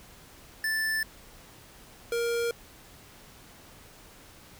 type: tone pair in turn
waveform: square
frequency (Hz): 1760 / 469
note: A6 / A#4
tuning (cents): 0 / +11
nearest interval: octave + major seventh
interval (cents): 2289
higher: first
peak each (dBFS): -27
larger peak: neither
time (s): 0.64-1.03 / 2.12-2.51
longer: neither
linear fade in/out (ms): 2
effects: pink hiss -52 dBFS RMS until 4.59 s